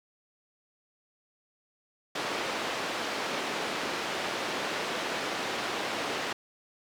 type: band-pass noise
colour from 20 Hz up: pink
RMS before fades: -33 dBFS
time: 2.15-6.33 s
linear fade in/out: 5 ms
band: 350 to 4200 Hz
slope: 12 dB/octave
effects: none